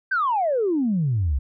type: exponential sweep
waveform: sine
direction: down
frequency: 1601 to 62.1 Hz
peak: -18 dBFS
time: 0.11-1.39 s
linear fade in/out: 10 ms
effects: tanh soft clip ceiling -14 dBFS